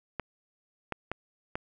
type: clicks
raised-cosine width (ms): 0.5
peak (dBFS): -17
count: 4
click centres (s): 0.197 / 0.923 / 1.116 / 1.555
effects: none